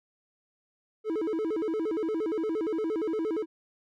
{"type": "tone with vibrato", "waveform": "triangle", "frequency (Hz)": 375.4, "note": "F#4", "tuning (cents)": 25, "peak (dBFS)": -25, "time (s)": [1.04, 3.46], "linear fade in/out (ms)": 50, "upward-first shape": "square", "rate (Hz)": 8.6, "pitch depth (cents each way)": 250, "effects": []}